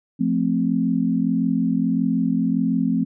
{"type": "chord", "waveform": "sine", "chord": "F major", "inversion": "none", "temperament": "equal", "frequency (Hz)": [174.61, 220, 261.6], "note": ["F3", "A3", "C4"], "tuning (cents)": [0, 0, 0], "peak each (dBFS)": [-23, -22, -21], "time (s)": [0.19, 3.05], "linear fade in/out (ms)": 20, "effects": []}